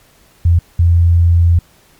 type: tone bursts at uneven times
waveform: sine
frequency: 85.3 Hz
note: F2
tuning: 40 cents flat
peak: -6 dBFS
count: 2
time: 0.45-0.59 / 0.79-1.59 s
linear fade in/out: 5 ms
effects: pink hiss -49 dBFS RMS until 1.99 s + MP3 96 kbps